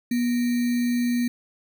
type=tone with sample-and-hold; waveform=sine; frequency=241.8 Hz; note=B3; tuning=36 cents flat; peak=-20 dBFS; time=0.11-1.28 s; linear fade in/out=5 ms; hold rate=2100 Hz; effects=none